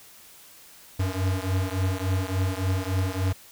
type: beating tone pair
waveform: square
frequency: 92.5 / 96 Hz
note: F#2 / G2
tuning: 0 / -36 cents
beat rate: 3.5 Hz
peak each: -27 / -28 dBFS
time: 0.99-3.33 s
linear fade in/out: 10 ms
effects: white hiss -50 dBFS RMS until 3.51 s